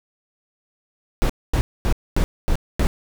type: noise bursts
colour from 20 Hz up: brown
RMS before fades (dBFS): -17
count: 6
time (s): 1.22-2.87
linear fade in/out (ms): 0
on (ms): 75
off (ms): 240
effects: none